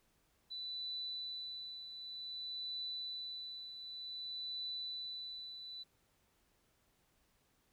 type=tone with tremolo; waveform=sine; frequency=3982 Hz; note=B7; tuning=14 cents sharp; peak=-39 dBFS; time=0.5-5.84 s; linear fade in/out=20 ms; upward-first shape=triangle; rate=0.54 Hz; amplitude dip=60%; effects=pink hiss -75 dBFS RMS until 7.72 s